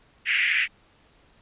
pink band-pass noise, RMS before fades -23 dBFS, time 0.25-0.68 s, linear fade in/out 50 ms, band 1800 to 2800 Hz, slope 48 dB/octave, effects pink hiss -59 dBFS RMS until 1.41 s + resampled to 8000 Hz

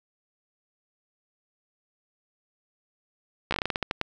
slowing click train, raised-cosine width 0.3 ms, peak -10 dBFS, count 12, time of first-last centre 3.51-4.013 s, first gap 14 ms, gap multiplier 1.22, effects none

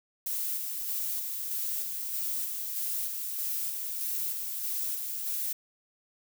violet noise with tremolo, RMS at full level -32 dBFS, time 0.26-5.53 s, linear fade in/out 5 ms, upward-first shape square, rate 1.6 Hz, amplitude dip 30%, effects none

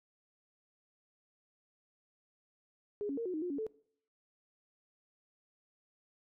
sine tone with pitch steps, 413.3 / 278.3 / 462.7 / 365 / 311 / 356.6 / 282.4 / 438.6 Hz, G#4 / C#4 / A#4 / F#4 / D#4 / F4 / C#4 / A4, -8 / +7 / -13 / -24 / -1 / +36 / +32 / -6 cents, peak -34 dBFS, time 3.01-3.666 s, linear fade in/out 0 ms, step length 82 ms, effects noise-tail reverb RT60 0.6 s tail -22 dB re dry

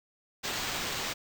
violet noise with sample-and-hold, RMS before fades -34 dBFS, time 0.43-1.14 s, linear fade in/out 20 ms, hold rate 11025 Hz, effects none

